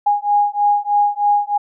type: beating tone pair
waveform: sine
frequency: 821 / 824.2 Hz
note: G#5 / G#5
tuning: -20 / -13 cents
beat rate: 3.2 Hz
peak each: -16 dBFS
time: 0.06-1.58 s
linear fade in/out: 10 ms
effects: none